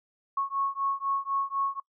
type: beating tone pair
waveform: sine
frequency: 1098 / 1102 Hz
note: C#6 / C#6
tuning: -17 / -11 cents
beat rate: 4 Hz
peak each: -30 / -30 dBFS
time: 0.37-1.8 s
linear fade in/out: 5 ms
effects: noise-tail reverb RT60 0.1 s tail -23 dB re dry